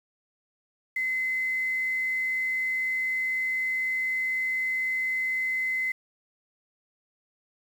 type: tone with quantisation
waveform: sine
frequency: 2046 Hz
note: C7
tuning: 39 cents flat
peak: -25 dBFS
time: 0.96-5.92 s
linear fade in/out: 5 ms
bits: 8
effects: none